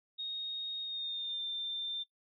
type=tone with pitch glide; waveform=sine; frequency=3729 to 3583 Hz; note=A#7 to A7; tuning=0 to +31 cents; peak=-35 dBFS; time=0.18-2.04 s; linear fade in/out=20 ms; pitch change=-69 cents; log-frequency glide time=0.82-1.43 s; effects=noise-tail reverb RT60 0.1 s tail -17 dB re dry